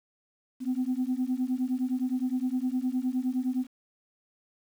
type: beating tone pair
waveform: sine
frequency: 250 / 259.7 Hz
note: B3 / C4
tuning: +21 / -13 cents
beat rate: 9.7 Hz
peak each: -28 dBFS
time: 0.6-3.67 s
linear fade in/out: 50 ms
effects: tanh soft clip ceiling -21 dBFS + 9-bit